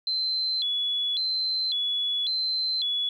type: tone with vibrato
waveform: sine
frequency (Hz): 3729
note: A#7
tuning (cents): 0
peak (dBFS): -24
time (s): 0.07-3.09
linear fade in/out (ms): 2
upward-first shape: square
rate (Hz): 0.91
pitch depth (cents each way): 160
effects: 10-bit